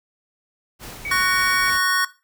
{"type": "noise with tremolo", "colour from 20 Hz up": "pink", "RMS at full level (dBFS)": -36, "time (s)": [0.79, 1.8], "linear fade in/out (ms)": 50, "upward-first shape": "sine", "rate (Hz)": 3.4, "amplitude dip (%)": 30}
{"type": "tone", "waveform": "sine", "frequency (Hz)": 2259, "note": "C#7", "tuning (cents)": 32, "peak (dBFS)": -26, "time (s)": [1.05, 1.7], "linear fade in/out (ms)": 2}
{"type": "chord", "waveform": "square", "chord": "F# major", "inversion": "second", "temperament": "just", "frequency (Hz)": [1110, 1480, 1850], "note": ["C#6", "F#6", "A#6"], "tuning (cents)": [2, 0, -14], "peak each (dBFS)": -23, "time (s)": [1.11, 2.05], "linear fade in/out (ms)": 5}
{"effects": ["noise-tail reverb RT60 0.3 s tail -17 dB re dry"]}